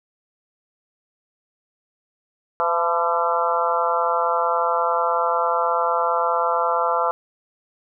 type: harmonic tone with a mistuned harmonic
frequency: 169.1 Hz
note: E3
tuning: 44 cents sharp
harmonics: 3 / 4 / 5 / 6 / 7 / 8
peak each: -25 / -25 / -25 / -25 / -25 / -25 dBFS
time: 2.6-7.11 s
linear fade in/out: 0 ms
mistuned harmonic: 5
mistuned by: +50 cents
effects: none